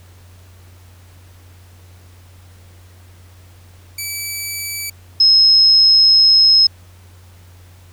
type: tone pair in turn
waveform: 10% pulse / sine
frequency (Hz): 2302 / 5156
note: D7 / E8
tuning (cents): -35 / -39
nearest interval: octave + major second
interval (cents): 1396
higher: second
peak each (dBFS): -14 / -7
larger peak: second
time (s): 3.98-4.9 / 5.2-6.67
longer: second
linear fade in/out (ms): 5
effects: added 90 Hz sine -41 dBFS peak until 7.92 s + pink hiss -50 dBFS RMS until 7.92 s

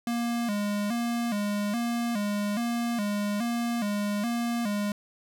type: tone with vibrato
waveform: square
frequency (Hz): 220.2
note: A3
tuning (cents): +2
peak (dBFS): -27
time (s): 0.07-4.92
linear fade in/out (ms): 2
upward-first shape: square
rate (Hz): 1.2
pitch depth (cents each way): 120
effects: none

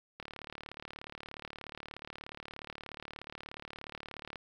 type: click train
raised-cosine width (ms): 0.3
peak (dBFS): -27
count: 154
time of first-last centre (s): 0.2-4.358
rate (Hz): 36.8
effects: 10-bit

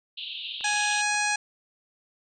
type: band-pass noise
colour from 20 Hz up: pink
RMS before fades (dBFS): -36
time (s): 0.17-1.02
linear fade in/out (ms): 10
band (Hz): 2700 to 4000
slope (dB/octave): 96
type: clicks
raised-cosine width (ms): 0.3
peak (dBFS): -28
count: 3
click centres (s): 0.609 / 0.737 / 1.144
type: harmonic tone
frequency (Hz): 833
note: G#5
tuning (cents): +5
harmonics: 1 / 2 / 3 / 4 / 5 / 6 / 7 / 8 / 9 / 10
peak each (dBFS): -29 / -28 / -29 / -42 / -35 / -42 / -34 / -38 / -41 / -36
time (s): 0.64-1.36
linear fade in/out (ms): 5
effects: none

